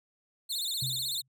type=tone with vibrato; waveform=sawtooth; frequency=3932 Hz; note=B7; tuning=8 cents flat; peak=-28 dBFS; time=0.49-1.22 s; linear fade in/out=20 ms; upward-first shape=sine; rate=16 Hz; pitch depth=190 cents each way
type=tone with exponential decay; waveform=sine; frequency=130.81 Hz; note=C3; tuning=in tune; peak=-31 dBFS; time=0.82-1.28 s; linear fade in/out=5 ms; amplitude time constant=99 ms
effects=none